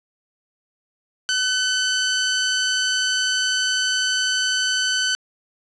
15% pulse tone, 1512 Hz, F#6, 37 cents sharp, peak -12 dBFS, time 1.29-5.15 s, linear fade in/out 0 ms, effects resampled to 24000 Hz + 8-bit

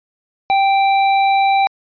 sine tone with hard clipping, 784 Hz, G5, in tune, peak -13 dBFS, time 0.5-1.67 s, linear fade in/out 0 ms, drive 14 dB, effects resampled to 11025 Hz

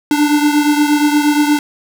square beating tone pair, 293.7 / 302.2 Hz, D4 / D4, 0 / +50 cents, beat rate 8.5 Hz, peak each -12 / -17 dBFS, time 0.11-1.59 s, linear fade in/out 2 ms, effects none

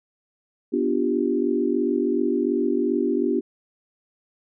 sine chord, G dominant seventh, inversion first, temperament equal, 246.9 / 293.7 / 349.2 / 392 Hz, B3 / D4 / F4 / G4, 0 / 0 / 0 / 0 cents, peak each -25 dBFS, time 0.72-3.41 s, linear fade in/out 20 ms, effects none

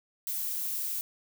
violet noise, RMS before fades -33 dBFS, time 0.27-1.01 s, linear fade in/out 0 ms, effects none

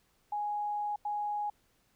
sine tone bursts at uneven times, 830.6 Hz, G#5, in tune, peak -31 dBFS, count 2, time 0.32-0.96 / 1.05-1.5 s, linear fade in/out 5 ms, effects pink hiss -71 dBFS RMS until 1.95 s

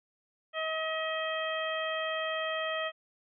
harmonic tone, 636 Hz, D#5, 38 cents sharp, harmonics 1 / 2 / 3 / 4 / 5, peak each -34 / -37 / -37 / -41 / -39 dBFS, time 0.53-2.92 s, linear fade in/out 50 ms, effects none

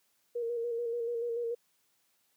sine tone with vibrato, 470 Hz, A#4, 14 cents sharp, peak -31 dBFS, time 0.35-1.55 s, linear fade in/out 10 ms, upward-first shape square, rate 6.9 Hz, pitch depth 30 cents each way, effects white hiss -73 dBFS RMS until 2.36 s + high-pass 100 Hz 12 dB/octave

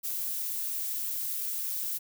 violet noise, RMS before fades -33 dBFS, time 0.03-1.99 s, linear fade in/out 20 ms, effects none

